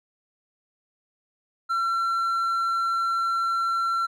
sine tone with hard clipping, 1356 Hz, E6, 49 cents sharp, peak -23 dBFS, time 1.69-4.07 s, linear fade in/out 20 ms, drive 3 dB, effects none

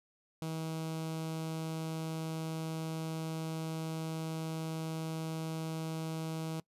sawtooth tone with notch filter, 160.4 Hz, E3, 47 cents flat, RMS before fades -38 dBFS, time 0.42-6.6 s, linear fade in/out 0 ms, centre 1800 Hz, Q 1.7, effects noise-tail reverb RT60 0.1 s tail -22 dB re dry + resampled to 32000 Hz

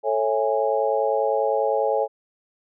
sine chord, A major seventh, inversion none, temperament just, 440 / 550 / 660 / 825 Hz, A4 / C#5 / E5 / G#5, 0 / -14 / +2 / -12 cents, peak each -24 / -23 / -27 / -25 dBFS, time 0.03-2.08 s, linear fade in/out 50 ms, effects none

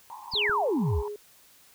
white band-pass noise, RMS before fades -42 dBFS, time 0.1-1.08 s, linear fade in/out 0 ms, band 850 to 1000 Hz, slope 96 dB/octave
sine exponential sweep, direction down, 5274 to 52.4 Hz, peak -23 dBFS, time 0.31-1.03 s, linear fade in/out 50 ms
clicks, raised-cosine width 5 ms, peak -31 dBFS, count 2, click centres 0.338 / 0.496 s
sine tone with tremolo, 415.3 Hz, G#4, in tune, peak -30 dBFS, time 0.35-1.16 s, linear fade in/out 2 ms, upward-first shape sine, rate 1.9 Hz, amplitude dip 85%
effects white hiss -57 dBFS RMS until 1.74 s

